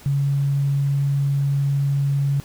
sine tone, 140 Hz, C#3, 18 cents sharp, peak -17 dBFS, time 0.06-2.4 s, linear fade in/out 0 ms, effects pink hiss -45 dBFS RMS until 2.44 s

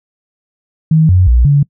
sine tone with pitch steps, 158.5 / 91.4 / 60.2 / 142.9 Hz, D#3 / F#2 / B1 / D3, +32 / -21 / -44 / -47 cents, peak -5 dBFS, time 0.91-1.63 s, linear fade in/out 5 ms, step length 180 ms, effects noise-tail reverb RT60 0.1 s tail -24 dB re dry

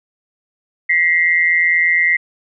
sine tone pair together, 1924.5 / 2093 Hz, B6 / C7, -45 / 0 cents, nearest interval minor second, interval 145 cents, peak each -14 dBFS, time 0.89-2.17 s, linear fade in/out 10 ms, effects none

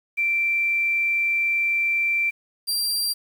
sine / sawtooth tone pair in turn, 2349 / 4729 Hz, D7 / D8, 0 / +11 cents, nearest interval octave, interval 1211 cents, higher second, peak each -19 dBFS, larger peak neither, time 0.17-2.31 / 2.67-3.14 s, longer first, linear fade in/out 20 ms, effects 8-bit

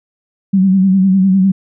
sine tone with vibrato, 190.5 Hz, G3, 49 cents flat, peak -7 dBFS, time 0.53-1.52 s, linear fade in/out 10 ms, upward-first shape sine, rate 9.9 Hz, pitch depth 56 cents each way, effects none

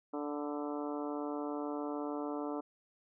harmonic tone with a mistuned harmonic, 146.83 Hz, D3, in tune, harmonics 2 / 3 / 4 / 5 / 6 / 7 / 8 / 9, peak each -38 / -42 / -44 / -46 / -48 / -49 / -50 / -51 dBFS, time 0.13-2.61 s, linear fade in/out 10 ms, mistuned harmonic 7, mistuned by -30 cents, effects none

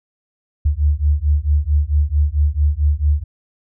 sine beating tone pair, 71.7 / 76.2 Hz, D2 / D#2, -41 / -36 cents, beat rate 4.5 Hz, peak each -16 dBFS, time 0.65-3.24 s, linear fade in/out 10 ms, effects none

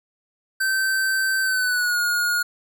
square tone with pitch glide, 1548 to 1436 Hz, G6 to F6, -22 to +48 cents, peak -20 dBFS, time 0.6-2.43 s, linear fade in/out 10 ms, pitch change -130 cents, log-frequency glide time 1.42-1.99 s, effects none

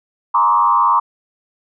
sine tone with frequency modulation, 1046.5 Hz, C6, in tune, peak -10 dBFS, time 0.34-1 s, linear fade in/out 10 ms, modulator 98.3 Hz, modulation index 1.4, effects none

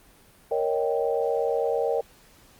sine chord, Eb dominant seventh, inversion second, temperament equal, 466.2 / 554.4 / 622.3 / 784 Hz, Bb4 / Db5 / Eb5 / G5, 0 / 0 / 0 / 0 cents, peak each -25 / -28 / -30 / -31 dBFS, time 0.51-2.01 s, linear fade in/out 5 ms, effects pink hiss -55 dBFS RMS until 2.59 s + Opus 32 kbps

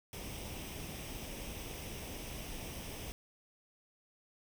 pink noise with comb filter, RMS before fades -44 dBFS, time 0.13-3.12 s, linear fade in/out 0 ms, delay 0.35 ms, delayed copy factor +0.55, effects none

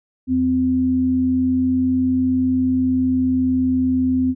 sine tone pair together, 85.9 / 257.4 Hz, F2 / C4, -28 / -28 cents, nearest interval octave + perfect fifth, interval 1900 cents, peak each -27 / -15 dBFS, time 0.27-4.35 s, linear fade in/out 50 ms, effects none

